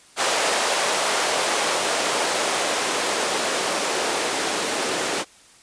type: noise with band-pass filter sweep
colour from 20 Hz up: blue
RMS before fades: -23 dBFS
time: 0.16-5.25 s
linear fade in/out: 50 ms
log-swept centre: 590 to 380 Hz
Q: 1.2
effects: white hiss -51 dBFS RMS until 5.62 s + resampled to 22050 Hz